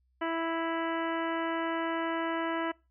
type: harmonic tone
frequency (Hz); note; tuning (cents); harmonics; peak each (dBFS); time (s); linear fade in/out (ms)
329.6; E4; 0; 1 / 2 / 3 / 4 / 5 / 6 / 7 / 8 / 9; -33 / -35 / -36 / -39 / -40 / -42 / -49 / -53 / -47; 0.21-2.72; 10
effects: noise-tail reverb RT60 0.3 s tail -25 dB re dry + added 63 Hz sine -68 dBFS peak until 2.9 s